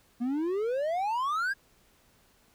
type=exponential sweep; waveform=triangle; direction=up; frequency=232.9 to 1661.2 Hz; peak=-25 dBFS; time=0.2-1.54 s; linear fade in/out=20 ms; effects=pink hiss -64 dBFS RMS until 2.54 s